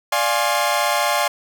sawtooth chord, D half-diminished seventh, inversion none, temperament equal with one note detuned, 587.3 / 698.5 / 830.6 / 1065.4 Hz, D5 / F5 / Ab5 / C6, 0 / 0 / 0 / +31 cents, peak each -19 dBFS, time 0.12-1.28 s, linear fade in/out 5 ms, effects none

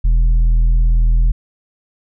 sine tone with tanh clipping, 41 Hz, E1, 9 cents flat, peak -10 dBFS, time 0.04-1.32 s, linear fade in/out 10 ms, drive 5 dB, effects none

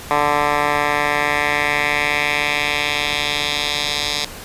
10% pulse tone with band-pass filter sweep, 146.83 Hz, D3, in tune, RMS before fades -19 dBFS, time 0.11-4.25 s, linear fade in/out 0 ms, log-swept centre 1200 to 4400 Hz, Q 1.9, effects pink hiss -34 dBFS RMS until 4.44 s + resampled to 32000 Hz

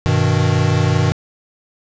square chord, G augmented, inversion none, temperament equal, 98 / 123.47 / 155.56 Hz, G2 / B2 / D#3, 0 / 0 / 0 cents, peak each -18 dBFS, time 0.06-1.12 s, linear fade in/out 0 ms, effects resampled to 16000 Hz + 8-bit

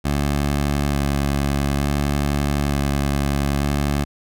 15% pulse tone with vibrato, 71 Hz, C#2, 42 cents sharp, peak -12 dBFS, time 0.04-4.05 s, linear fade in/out 20 ms, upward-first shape square, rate 0.56 Hz, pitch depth 16 cents each way, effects none

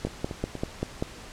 two click trains, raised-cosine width 2 ms, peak -20 / -13 dBFS, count 3 / 6, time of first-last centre 0.07-0.553 / 0.05-1.025 s, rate 4.14 / 5.13 Hz, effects pink hiss -44 dBFS RMS until 1.32 s + low-pass 8000 Hz 12 dB/octave

